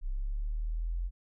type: linear sweep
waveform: sine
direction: up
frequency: 32.08 to 44.51 Hz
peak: -30 dBFS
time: 0.01-1.11 s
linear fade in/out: 50 ms
effects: none